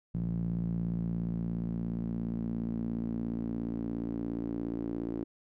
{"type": "tone with band-pass filter sweep", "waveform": "sawtooth", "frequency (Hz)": 57.1, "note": "A#1", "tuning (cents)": -35, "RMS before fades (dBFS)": -34, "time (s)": [0.14, 5.24], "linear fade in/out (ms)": 5, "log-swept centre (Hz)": [160, 310], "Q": 3.9, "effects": []}